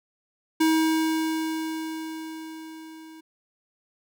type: tone with level ramp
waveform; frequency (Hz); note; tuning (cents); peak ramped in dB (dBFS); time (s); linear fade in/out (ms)
square; 319; D#4; +43; -18 to -44; 0.6-3.21; 10
effects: none